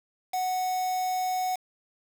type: tone with quantisation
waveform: triangle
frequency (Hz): 740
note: F#5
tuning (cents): 0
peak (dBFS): -24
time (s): 0.33-1.56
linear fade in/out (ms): 10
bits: 6
effects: none